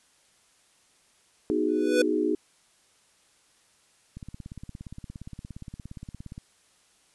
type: chord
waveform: sine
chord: G# minor seventh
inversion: first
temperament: equal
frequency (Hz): 246.9 / 311.1 / 370 / 415.3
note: B3 / D#4 / F#4 / G#4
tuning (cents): 0 / 0 / 0 / 0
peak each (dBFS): -32 / -26 / -29 / -28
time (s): 1.5-2.35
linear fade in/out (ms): 0
type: tone with exponential growth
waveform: square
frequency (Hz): 493.9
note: B4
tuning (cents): 0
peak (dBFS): -18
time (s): 1.68-2.02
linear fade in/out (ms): 5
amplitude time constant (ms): 73
type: click train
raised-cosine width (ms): 5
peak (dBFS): -27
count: 39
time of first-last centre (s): 4.17-6.379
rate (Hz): 17.2
effects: white hiss -63 dBFS RMS until 7.14 s + resampled to 24000 Hz